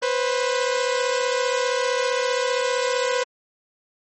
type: tone pair together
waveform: sawtooth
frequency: 494.7 / 530 Hz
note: B4 / C5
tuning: +3 / +22 cents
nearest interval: minor second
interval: 119 cents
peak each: -18 / -21 dBFS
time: 0.02-3.24 s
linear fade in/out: 10 ms
effects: MP3 32 kbps